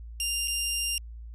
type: tone with dropouts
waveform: 15% pulse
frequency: 2794 Hz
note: F7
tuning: in tune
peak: -20 dBFS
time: 0.2-0.98 s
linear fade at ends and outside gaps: 1 ms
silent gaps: 0.475-0.48 s
effects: added 57 Hz sine -39 dBFS peak until 1.34 s + resampled to 32000 Hz